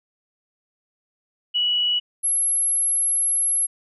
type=tone pair in turn; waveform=sine; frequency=2936 / 11085 Hz; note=F#7 / F9; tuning=-14 / -14 cents; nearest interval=octave + major seventh; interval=2300 cents; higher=second; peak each=-18 dBFS; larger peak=neither; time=1.54-2 / 2.23-3.67 s; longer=second; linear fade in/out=20 ms; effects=none